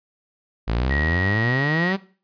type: exponential sweep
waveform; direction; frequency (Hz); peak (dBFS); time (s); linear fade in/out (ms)
sawtooth; up; 53.4 to 198.7; -16; 0.67-1.97; 20
type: tone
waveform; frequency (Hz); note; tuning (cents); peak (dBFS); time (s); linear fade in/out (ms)
sine; 1900; A#6; +33; -24; 0.9-1.93; 10
effects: noise-tail reverb RT60 0.4 s tail -19 dB re dry + resampled to 11025 Hz